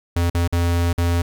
square tone with dropouts, 86 Hz, F2, 26 cents flat, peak -17 dBFS, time 0.16-1.22 s, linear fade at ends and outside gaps 5 ms, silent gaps 0.3-0.347 / 0.477-0.525 / 0.93-0.979 s, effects none

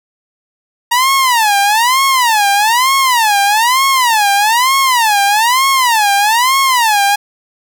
sawtooth tone with vibrato, 932.3 Hz, A#5, in tune, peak -5 dBFS, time 0.91-7.16 s, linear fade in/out 10 ms, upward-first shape sine, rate 1.1 Hz, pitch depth 270 cents each way, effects none

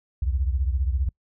sine beating tone pair, 63.4 / 78.4 Hz, B1 / D#2, +46 / +14 cents, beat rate 15 Hz, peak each -22 / -27 dBFS, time 0.22-1.09 s, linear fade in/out 5 ms, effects noise-tail reverb RT60 0.1 s tail -26 dB re dry

